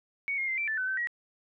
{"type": "tone with pitch steps", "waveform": "sine", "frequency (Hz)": [2232, 2139, 2082, 2342, 1759, 1513, 1540, 1908], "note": ["C#7", "C7", "C7", "D7", "A6", "F#6", "G6", "A#6"], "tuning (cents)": [11, 38, -9, -5, -1, 38, -31, 40], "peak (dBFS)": -28, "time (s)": [0.28, 1.072], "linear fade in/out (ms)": 0, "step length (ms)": 99, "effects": []}